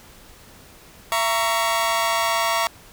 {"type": "chord", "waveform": "sawtooth", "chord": "A# diminished", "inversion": "second", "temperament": "just", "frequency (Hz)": [671.3, 932.3, 1118.8], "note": ["E5", "A#5", "C#6"], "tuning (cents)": [31, 0, 16], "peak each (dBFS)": -20, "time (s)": [1.12, 2.67], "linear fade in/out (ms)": 0, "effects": ["pink hiss -47 dBFS RMS until 2.92 s"]}